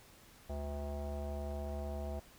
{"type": "tone with low-pass filter", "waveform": "square", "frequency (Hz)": 72.3, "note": "D2", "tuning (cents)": -27, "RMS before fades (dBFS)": -40, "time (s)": [0.49, 2.2], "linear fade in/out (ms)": 10, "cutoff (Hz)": 690, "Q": 4.9, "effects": ["pink hiss -60 dBFS RMS until 2.38 s"]}